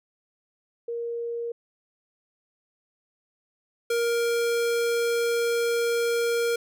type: tone pair in turn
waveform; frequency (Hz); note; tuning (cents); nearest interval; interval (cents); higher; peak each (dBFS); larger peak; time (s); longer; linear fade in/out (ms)
sine / square; 468.9 / 468.9; A#4 / A#4; +10 / +10; unison; 0; neither; -28 / -23; second; 0.88-1.52 / 3.9-6.56; second; 5
effects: none